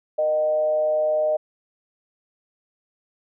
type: tone with frequency modulation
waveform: sine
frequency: 615 Hz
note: D#5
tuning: 20 cents flat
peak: -18 dBFS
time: 0.18-1.37 s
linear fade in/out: 10 ms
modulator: 148 Hz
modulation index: 0.36
effects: none